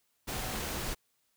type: tone in noise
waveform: sine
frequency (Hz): 750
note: F#5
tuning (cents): +23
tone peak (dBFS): -46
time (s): 0.31-0.57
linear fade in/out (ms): 20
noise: pink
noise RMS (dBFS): -36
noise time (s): 0.27-0.95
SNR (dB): -13
effects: white hiss -75 dBFS RMS until 1.36 s